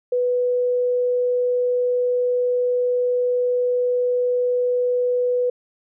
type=tone; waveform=sine; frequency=493.9 Hz; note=B4; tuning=in tune; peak=-17 dBFS; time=0.12-5.5 s; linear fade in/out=5 ms; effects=none